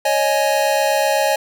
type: chord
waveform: square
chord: C# suspended second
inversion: none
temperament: equal with one note detuned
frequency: 554.4 / 622.3 / 834 Hz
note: C#5 / D#5 / G#5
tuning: 0 / 0 / +7 cents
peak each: -20 dBFS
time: 0.05-1.36 s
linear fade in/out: 5 ms
effects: none